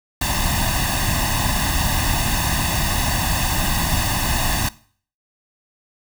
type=noise with comb filter; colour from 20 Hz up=pink; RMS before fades=-20 dBFS; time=0.21-4.69 s; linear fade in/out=5 ms; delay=1.1 ms; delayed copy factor=+0.95; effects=noise-tail reverb RT60 0.5 s tail -20 dB re dry